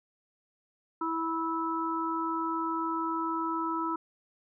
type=harmonic tone; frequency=327 Hz; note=E4; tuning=14 cents flat; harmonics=1 / 3 / 4; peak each=-33 / -33 / -33 dBFS; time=1.01-3.96 s; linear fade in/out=5 ms; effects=none